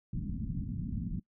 white low-pass noise, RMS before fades -36 dBFS, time 0.13-1.2 s, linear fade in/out 5 ms, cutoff 240 Hz, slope 48 dB/octave, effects noise-tail reverb RT60 0.1 s tail -23 dB re dry

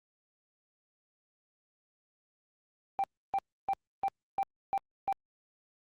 sine tone bursts, 784 Hz, G5, in tune, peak -25 dBFS, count 7, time 2.99-5.126 s, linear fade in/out 0 ms, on 48 ms, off 300 ms, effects tanh soft clip ceiling -25 dBFS + Opus 48 kbps

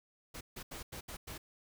pink noise bursts at uneven times, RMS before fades -45 dBFS, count 6, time 0.34-0.41 / 0.56-0.63 / 0.71-0.83 / 0.92-1.01 / 1.08-1.17 / 1.27-1.38 s, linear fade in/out 10 ms, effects none

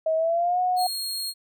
sine tone with pitch glide, 639 to 729.8 Hz, D#5 to F#5, +46 to -24 cents, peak -20 dBFS, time 0.06-0.87 s, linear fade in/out 5 ms, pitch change +230 cents, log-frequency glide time 0.16-0.6 s
sawtooth tone, 4264 Hz, C8, 32 cents sharp, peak -25 dBFS, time 0.76-1.34 s, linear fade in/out 50 ms
effects none

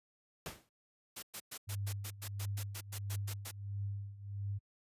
pink noise with exponential decay, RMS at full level -39 dBFS, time 0.46-0.69 s, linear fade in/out 1 ms, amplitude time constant 48 ms
white noise bursts, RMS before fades -44 dBFS, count 14, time 1.16-3.514 s, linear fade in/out 10 ms, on 66 ms, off 110 ms
sine tone with tremolo, 100.3 Hz, G2, 40 cents sharp, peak -34 dBFS, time 1.67-4.59 s, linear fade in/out 20 ms, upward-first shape triangle, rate 1.5 Hz, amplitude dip 85%
effects high-pass 60 Hz 12 dB/octave + resampled to 32000 Hz

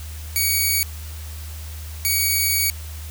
5% pulse tone pair in turn, 2255 / 2255 Hz, C#7 / C#7, +29 / +29 cents, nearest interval unison, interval 0 cents, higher neither, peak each -8 dBFS, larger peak neither, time 0.36-0.83 / 2.05-2.7 s, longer second, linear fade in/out 0 ms, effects added 77 Hz sine -31 dBFS peak until 3.1 s + white hiss -41 dBFS RMS until 3.1 s

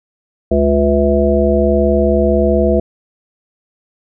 harmonic tone with a mistuned harmonic, 70.7 Hz, C#2, 35 cents sharp, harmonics 1 / 3 / 5 / 7 / 9, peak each -16 / -16 / -16 / -16 / -16 dBFS, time 0.51-2.8 s, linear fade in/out 5 ms, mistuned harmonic 9, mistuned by +42 cents, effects none

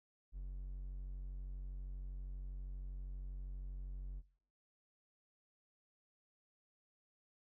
triangle tone, 46.27 Hz, F#1, 1 cent sharp, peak -40 dBFS, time 0.32-4.23 s, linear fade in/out 50 ms, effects noise-tail reverb RT60 0.6 s tail -22 dB re dry

